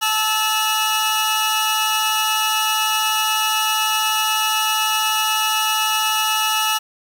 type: tone cluster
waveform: sawtooth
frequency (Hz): 870 / 1309 / 2897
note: A5 / E6 / F#7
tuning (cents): -20 / -13 / -37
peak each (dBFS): -18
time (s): 0.01-6.79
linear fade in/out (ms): 20
effects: 8-bit